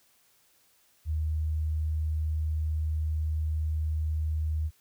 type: tone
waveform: sine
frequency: 77.78 Hz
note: D#2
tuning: in tune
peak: -26 dBFS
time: 1.05-4.71 s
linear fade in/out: 50 ms
effects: white hiss -65 dBFS RMS until 4.8 s